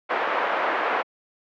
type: band-pass noise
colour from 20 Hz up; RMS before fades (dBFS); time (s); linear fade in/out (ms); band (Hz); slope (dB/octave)
pink; -24; 0.09-1.03; 20; 600 to 1700; 12
effects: high-pass 300 Hz 12 dB/octave + low-pass 3000 Hz 12 dB/octave